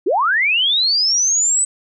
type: linear sweep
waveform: sine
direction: up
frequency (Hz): 302.2 to 8110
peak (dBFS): -13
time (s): 0.06-1.65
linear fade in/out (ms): 10
effects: none